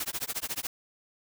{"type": "noise with tremolo", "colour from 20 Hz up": "white", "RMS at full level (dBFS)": -31, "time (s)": [0, 0.67], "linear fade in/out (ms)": 2, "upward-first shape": "sine", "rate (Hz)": 14, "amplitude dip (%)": 100, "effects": []}